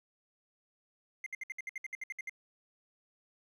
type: tone bursts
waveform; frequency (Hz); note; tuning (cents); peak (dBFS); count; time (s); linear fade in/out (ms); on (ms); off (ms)
triangle; 2093; C7; 0; -35; 13; 1.24-2.295; 2; 23; 63
effects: none